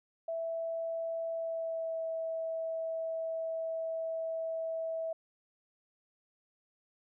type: tone with pitch glide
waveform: sine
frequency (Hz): 659.3 to 651.4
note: E5 to E5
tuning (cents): 0 to -21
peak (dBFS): -33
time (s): 0.28-5.13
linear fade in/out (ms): 5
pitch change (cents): -21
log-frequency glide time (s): 1.32-2.02
effects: none